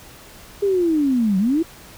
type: linear two-way sweep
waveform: sine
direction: down then up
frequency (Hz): 410.5 to 182.8 to 343.3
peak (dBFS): -15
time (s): 0.62-1.63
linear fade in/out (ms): 10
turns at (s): 1.38
effects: pink hiss -43 dBFS RMS until 1.97 s